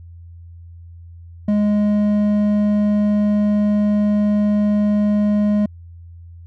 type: tone with hard clipping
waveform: sine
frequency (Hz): 207.8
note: G#3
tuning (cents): +1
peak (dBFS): -15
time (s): 1.48-5.66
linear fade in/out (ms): 5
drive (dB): 6
effects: added 85 Hz sine -36 dBFS peak until 6.46 s